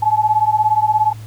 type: beating tone pair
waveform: sine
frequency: 849 / 866 Hz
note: G#5 / A5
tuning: +38 / -28 cents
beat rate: 17 Hz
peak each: -15 dBFS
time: 0.02-1.13 s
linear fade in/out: 10 ms
effects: added 109 Hz sine -30 dBFS peak until 1.26 s + pink hiss -45 dBFS RMS until 1.26 s